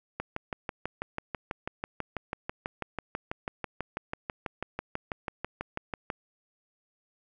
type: click train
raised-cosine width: 0.5 ms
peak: -17 dBFS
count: 37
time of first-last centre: 0.2-6.102 s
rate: 6.1 Hz
effects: none